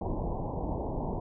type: low-pass noise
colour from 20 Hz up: pink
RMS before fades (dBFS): -33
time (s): 0.01-1.2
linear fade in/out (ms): 5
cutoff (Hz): 990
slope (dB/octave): 96
effects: none